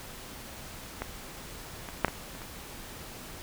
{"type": "clicks", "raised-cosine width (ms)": 0.5, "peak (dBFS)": [-17, -23, -6, -17, -29, -27], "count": 6, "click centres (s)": [1.02, 1.888, 2.047, 2.082, 2.351, 2.418], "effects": ["pink hiss -44 dBFS RMS until 3.42 s"]}